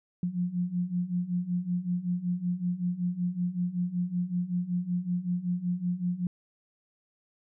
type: beating tone pair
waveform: sine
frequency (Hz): 174.61 / 179.91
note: F3 / F#3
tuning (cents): 0 / -48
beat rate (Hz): 5.3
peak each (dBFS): -32 / -29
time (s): 0.23-6.27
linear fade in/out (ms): 2
effects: none